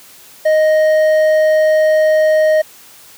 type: tone with hard clipping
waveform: triangle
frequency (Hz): 622.3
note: D#5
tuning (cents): 0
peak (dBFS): -10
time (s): 0.45-2.62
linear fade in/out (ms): 10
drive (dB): 9
effects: white hiss -41 dBFS RMS until 3.17 s + high-pass 80 Hz 12 dB/octave